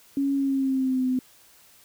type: tone with pitch glide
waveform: sine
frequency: 277.2 to 255.7 Hz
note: C#4 to C4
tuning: 0 to -40 cents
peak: -21 dBFS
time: 0.17-1.19 s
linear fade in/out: 2 ms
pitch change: -140 cents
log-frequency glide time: 0.34-1.05 s
effects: white hiss -55 dBFS RMS until 1.84 s